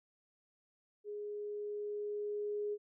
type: tone with level ramp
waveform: sine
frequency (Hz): 415.3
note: G#4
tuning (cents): 0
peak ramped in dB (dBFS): -40 to -34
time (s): 1.04-2.78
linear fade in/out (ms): 50
effects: none